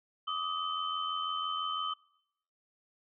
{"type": "tone cluster", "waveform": "sine", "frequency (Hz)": [1169, 1255, 3070], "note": ["D6", "D#6", "G7"], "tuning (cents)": [-8, 15, -37], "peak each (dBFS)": [-38, -35, -37], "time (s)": [0.27, 1.94], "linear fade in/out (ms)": 10, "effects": ["noise-tail reverb RT60 0.8 s tail -23 dB re dry"]}